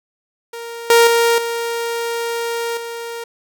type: tone with level steps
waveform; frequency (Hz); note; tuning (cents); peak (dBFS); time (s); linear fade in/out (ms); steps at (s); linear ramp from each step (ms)
sawtooth; 466.2; A#4; 0; -24 / -4 / -8 / -16 / -22; 0.53-3.24; 5; 0.9 / 1.07 / 1.38 / 2.77; 2
effects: none